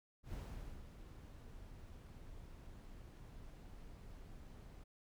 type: noise with ADSR envelope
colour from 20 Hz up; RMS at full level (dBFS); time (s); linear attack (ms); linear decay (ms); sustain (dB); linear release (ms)
brown; -45; 0.23-4.84; 99; 490; -9; 9
effects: none